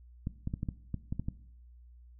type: clicks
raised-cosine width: 5 ms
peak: -21 dBFS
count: 9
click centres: 0.271 / 0.474 / 0.539 / 0.631 / 0.688 / 0.943 / 1.125 / 1.196 / 1.285 s
effects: noise-tail reverb RT60 0.7 s tail -18 dB re dry + added 60 Hz sine -52 dBFS peak until 2.19 s